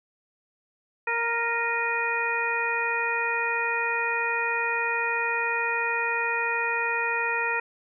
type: harmonic tone with a mistuned harmonic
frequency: 466.2 Hz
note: A#4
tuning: in tune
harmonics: 1 / 2 / 3 / 4 / 5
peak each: -33 / -30 / -31 / -29 / -29 dBFS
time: 1.07-7.6 s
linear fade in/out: 5 ms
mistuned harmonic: 5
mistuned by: +90 cents
effects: none